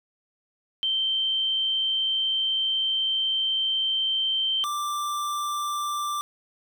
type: tone pair in turn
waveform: sine / square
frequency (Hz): 3122 / 1178.9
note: G7 / D6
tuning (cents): -8 / +6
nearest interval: octave + perfect fourth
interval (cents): 1686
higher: first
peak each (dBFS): -22 / -27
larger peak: first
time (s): 0.83-4.64 / 4.64-6.21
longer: first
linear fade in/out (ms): 0
effects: none